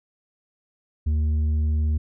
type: tone with tanh clipping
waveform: sine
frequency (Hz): 76.6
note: D#2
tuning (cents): -27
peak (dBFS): -20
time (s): 1.06-1.98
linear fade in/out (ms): 10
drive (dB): 5
effects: none